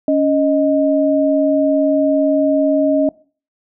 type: tone pair together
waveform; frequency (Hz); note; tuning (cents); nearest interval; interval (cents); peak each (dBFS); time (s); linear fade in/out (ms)
sine; 280 / 622.3; C#4 / D#5; +18 / 0; octave + major second; 1382; -14; 0.08-3.09; 2
effects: noise-tail reverb RT60 0.4 s tail -22 dB re dry